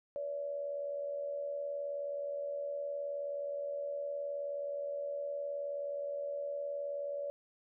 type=tone with amplitude modulation; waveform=sine; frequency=571 Hz; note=D5; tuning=49 cents flat; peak=-33 dBFS; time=0.16-7.3 s; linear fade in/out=0 ms; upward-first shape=sine; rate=79.2 Hz; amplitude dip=55%; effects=none